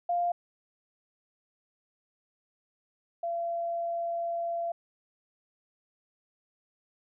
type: tone pair in turn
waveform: sine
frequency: 698.5 / 681 Hz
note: F5 / F5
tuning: 0 / -44 cents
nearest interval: unison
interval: 44 cents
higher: first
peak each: -25 / -29 dBFS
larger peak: first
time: 0.09-0.32 / 3.23-4.72 s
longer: second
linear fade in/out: 5 ms
effects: none